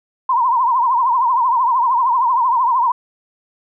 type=tone with vibrato; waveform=sine; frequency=987.8 Hz; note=B5; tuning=in tune; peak=-12 dBFS; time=0.29-2.92 s; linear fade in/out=5 ms; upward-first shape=triangle; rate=13 Hz; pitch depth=150 cents each way; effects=none